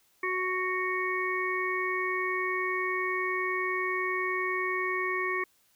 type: harmonic tone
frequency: 370 Hz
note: F#4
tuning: in tune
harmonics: 1 / 3 / 5 / 6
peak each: -33 / -33 / -33 / -33 dBFS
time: 0.23-5.44 s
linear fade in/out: 5 ms
effects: white hiss -67 dBFS RMS until 5.75 s